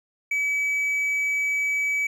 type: tone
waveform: triangle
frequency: 2286 Hz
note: D7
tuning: 47 cents flat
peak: -20 dBFS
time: 0.31-2.07 s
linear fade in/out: 5 ms
effects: none